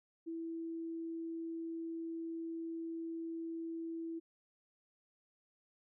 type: tone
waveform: sine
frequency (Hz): 329.6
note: E4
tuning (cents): 0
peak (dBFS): -39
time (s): 0.26-4.2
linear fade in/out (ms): 20
effects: none